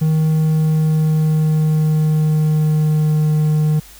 triangle tone with pitch glide, 157 to 153.24 Hz, D#3 to D#3, +16 to -26 cents, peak -10 dBFS, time 0.01-3.8 s, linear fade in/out 10 ms, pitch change -42 cents, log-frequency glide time 0.32-3.31 s, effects added 50 Hz sine -44 dBFS peak until 3.99 s + white hiss -42 dBFS RMS until 3.99 s

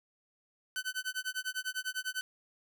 sawtooth tone with tremolo, 1515 Hz, F#6, 40 cents sharp, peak -28 dBFS, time 0.76-2.21 s, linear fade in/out 0 ms, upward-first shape sine, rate 10 Hz, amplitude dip 100%, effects none

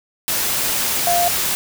sine tone in noise, 698.5 Hz, F5, in tune, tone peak -15 dBFS, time 1.07-1.28 s, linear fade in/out 0 ms, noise white, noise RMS -20 dBFS, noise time 0.28-1.55 s, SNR +2 dB, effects none

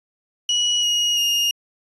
35% pulse tone with pitch steps, 2920 / 2885 / 2843 Hz, F#7 / F#7 / F7, -24 / -44 / +30 cents, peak -15 dBFS, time 0.49-1.51 s, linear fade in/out 2 ms, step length 340 ms, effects resampled to 24000 Hz

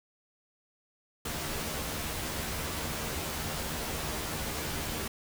pink noise with comb filter, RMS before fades -35 dBFS, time 1.25-5.08 s, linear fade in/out 5 ms, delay 13 ms, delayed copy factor +0.65, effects none

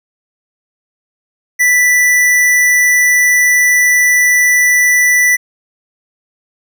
square tone, 1975.5 Hz, B6, in tune, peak -8 dBFS, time 1.59-5.37 s, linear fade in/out 20 ms, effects none

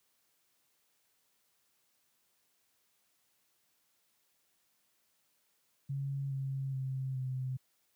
sine tone with pitch steps, 138.2 / 135.28 / 132.42 / 129.62 Hz, C#3 / C#3 / C3 / C3, -5 / -42 / +21 / -16 cents, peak -33 dBFS, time 5.89-7.57 s, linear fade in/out 10 ms, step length 420 ms, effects white hiss -75 dBFS RMS until 7.95 s + high-pass 80 Hz 12 dB/octave

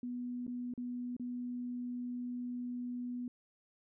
sine tone with dropouts, 245.5 Hz, B3, 10 cents flat, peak -37 dBFS, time 0.03-3.28 s, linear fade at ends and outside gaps 2 ms, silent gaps 0.467-0.478 / 0.738-0.777 / 1.166-1.197 s, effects none

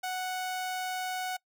sawtooth tone, 740 Hz, F#5, in tune, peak -28 dBFS, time 0.03-1.37 s, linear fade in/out 10 ms, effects noise-tail reverb RT60 0.1 s tail -23 dB re dry

